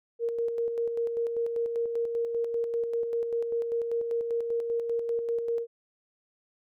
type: tone with tremolo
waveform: sine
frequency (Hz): 466.2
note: A#4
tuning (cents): 0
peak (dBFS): -25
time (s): 0.19-5.67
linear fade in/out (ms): 50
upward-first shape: square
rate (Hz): 5.1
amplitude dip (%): 40
effects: none